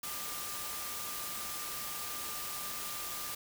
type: tone in noise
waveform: sine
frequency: 1196 Hz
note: D6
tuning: 31 cents sharp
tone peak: -47 dBFS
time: 0.03-3.35 s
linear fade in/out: 5 ms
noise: white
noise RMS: -40 dBFS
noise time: 0.03-3.35 s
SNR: -10 dB
effects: none